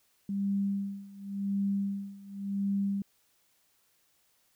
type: tone with tremolo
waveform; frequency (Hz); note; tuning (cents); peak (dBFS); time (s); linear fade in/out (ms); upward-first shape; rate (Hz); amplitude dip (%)
sine; 198.5; G3; +22; -26; 0.29-3.02; 2; sine; 0.91; 90
effects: white hiss -70 dBFS RMS until 4.55 s